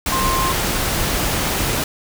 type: tone in noise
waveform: sine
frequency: 1055 Hz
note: C6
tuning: 14 cents sharp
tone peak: -19 dBFS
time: 0.12-0.52 s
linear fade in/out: 2 ms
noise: pink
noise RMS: -20 dBFS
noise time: 0.06-1.84 s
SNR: -2 dB
effects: none